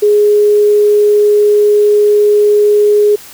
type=tone; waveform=sine; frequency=416.4 Hz; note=G#4; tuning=5 cents sharp; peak=-5 dBFS; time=0.02-3.16 s; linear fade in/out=10 ms; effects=white hiss -34 dBFS RMS until 3.33 s